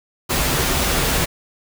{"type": "noise with comb filter", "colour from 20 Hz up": "pink", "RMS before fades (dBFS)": -19, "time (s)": [0.29, 1.26], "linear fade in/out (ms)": 20, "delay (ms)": 9.6, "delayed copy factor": -0.5, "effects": []}